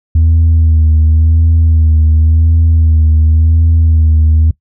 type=tone with vibrato; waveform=sine; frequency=79.9 Hz; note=D#2; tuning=47 cents sharp; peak=-3 dBFS; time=0.15-4.51 s; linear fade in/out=5 ms; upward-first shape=sine; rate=0.92 Hz; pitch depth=37 cents each way; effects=noise-tail reverb RT60 0.1 s tail -20 dB re dry + tanh soft clip ceiling -3 dBFS